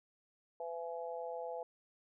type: harmonic tone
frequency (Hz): 168.1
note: E3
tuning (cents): +34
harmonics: 3 / 4 / 5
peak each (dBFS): -42 / -44 / -46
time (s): 0.6-1.63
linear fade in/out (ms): 2
effects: none